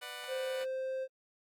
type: chord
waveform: 10% pulse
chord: B minor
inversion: none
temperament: just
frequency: 493.9 / 592.7 / 740.8 Hz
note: B4 / D5 / F#5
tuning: 0 / +16 / +2 cents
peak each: -40 / -39 / -39 dBFS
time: 0.01-0.65 s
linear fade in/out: 20 ms
type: tone with pitch glide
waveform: triangle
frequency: 521 to 524.9 Hz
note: C5 to C5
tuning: -7 to +5 cents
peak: -32 dBFS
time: 0.27-1.08 s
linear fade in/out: 50 ms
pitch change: +12 cents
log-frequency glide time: 0.48-0.94 s
effects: AAC 64 kbps